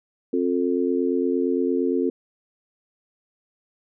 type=harmonic tone; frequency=88.7 Hz; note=F2; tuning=27 cents sharp; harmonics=3 / 4 / 5; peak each=-23 / -24 / -25 dBFS; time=0.33-2.1 s; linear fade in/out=5 ms; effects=none